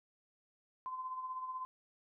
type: tone with tremolo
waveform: sine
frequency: 1029 Hz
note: C6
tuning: 29 cents flat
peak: -37 dBFS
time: 0.86-1.65 s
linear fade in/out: 0 ms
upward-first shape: sine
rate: 16 Hz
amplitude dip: 50%
effects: none